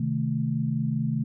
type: chord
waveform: sine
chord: A diminished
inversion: first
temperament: equal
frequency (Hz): 130.81 / 155.56 / 220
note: C3 / Eb3 / A3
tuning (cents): 0 / 0 / 0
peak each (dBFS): -28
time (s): 0-1.24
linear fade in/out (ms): 5
effects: none